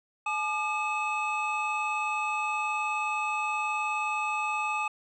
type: tone cluster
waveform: triangle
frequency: 851 / 1206 / 2572 Hz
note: G#5 / D6 / E7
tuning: +42 / +46 / -43 cents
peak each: -30 dBFS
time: 0.26-4.88 s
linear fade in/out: 5 ms
effects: resampled to 22050 Hz